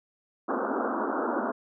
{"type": "band-pass noise", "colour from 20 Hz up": "pink", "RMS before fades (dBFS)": -29, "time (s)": [0.48, 1.52], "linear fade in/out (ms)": 10, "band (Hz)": [220, 1500], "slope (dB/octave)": 96, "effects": []}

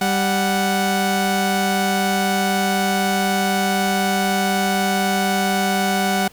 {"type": "tone pair together", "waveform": "sawtooth", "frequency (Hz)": [196, 740], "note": ["G3", "F#5"], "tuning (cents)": [0, 0], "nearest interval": "octave + major seventh", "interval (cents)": 2300, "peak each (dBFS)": -16, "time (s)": [0.01, 6.28], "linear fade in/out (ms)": 5, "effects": ["pink hiss -48 dBFS RMS until 6.32 s"]}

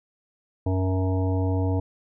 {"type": "harmonic tone", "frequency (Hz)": 93.6, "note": "F#2", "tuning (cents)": 20, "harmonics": [1, 3, 5, 7, 9, 10], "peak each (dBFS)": [-22, -28, -32, -35, -39, -41], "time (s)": [0.66, 1.8], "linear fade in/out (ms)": 5, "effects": []}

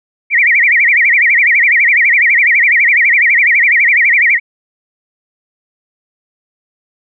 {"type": "tone with vibrato", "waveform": "sine", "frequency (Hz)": 2100, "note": "C7", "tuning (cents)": 6, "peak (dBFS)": -6, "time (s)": [0.3, 4.4], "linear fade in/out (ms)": 50, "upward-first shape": "sine", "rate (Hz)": 12, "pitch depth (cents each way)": 220, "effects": []}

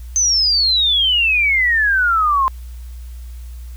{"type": "exponential sweep", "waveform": "sine", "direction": "down", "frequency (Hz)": [6272, 1036], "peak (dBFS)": -12, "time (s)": [0.16, 2.48], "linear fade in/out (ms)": 0, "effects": ["added 60 Hz sine -29 dBFS peak until 3.76 s", "white hiss -50 dBFS RMS until 3.76 s"]}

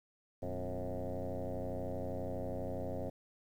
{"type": "tone with frequency modulation", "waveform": "sine", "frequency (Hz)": 262, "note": "C4", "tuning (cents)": 2, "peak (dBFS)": -35, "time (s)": [0.42, 3.1], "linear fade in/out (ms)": 10, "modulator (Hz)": 92.4, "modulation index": 4.4, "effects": ["tanh soft clip ceiling -31 dBFS", "11-bit"]}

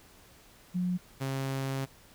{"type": "tone pair in turn", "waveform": ["sine", "sawtooth"], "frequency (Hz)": [180, 134.85], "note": ["F#3", "C#3"], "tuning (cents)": [-47, -47], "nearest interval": "perfect fourth", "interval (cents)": 500, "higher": "first", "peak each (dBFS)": -27, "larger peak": "neither", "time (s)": [[0.74, 0.98], [1.2, 1.86]], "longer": "second", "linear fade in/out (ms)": 20, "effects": ["pink hiss -57 dBFS RMS until 2.14 s"]}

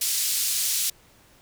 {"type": "band-pass noise", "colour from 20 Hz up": "white", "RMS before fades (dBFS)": -25, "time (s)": [0.01, 0.9], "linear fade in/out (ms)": 5, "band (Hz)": [3800, 12000], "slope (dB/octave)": 12, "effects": ["pink hiss -56 dBFS RMS until 1.41 s"]}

